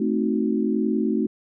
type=chord; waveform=sine; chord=A diminished seventh; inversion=none; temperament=equal; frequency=220 / 261.6 / 311.1 / 370 Hz; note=A3 / C4 / Eb4 / Gb4; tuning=0 / 0 / 0 / 0 cents; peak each=-23 / -26 / -26 / -27 dBFS; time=0-1.27 s; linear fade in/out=5 ms; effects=none